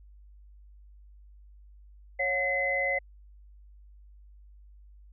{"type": "tone cluster", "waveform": "sine", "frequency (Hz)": [551, 721, 2039], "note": ["C#5", "F#5", "C7"], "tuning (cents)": [-11, -45, -45], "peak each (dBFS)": [-31, -35, -27], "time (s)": [2.19, 2.99], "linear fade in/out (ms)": 10, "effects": ["added 50 Hz sine -50 dBFS peak until 5.12 s"]}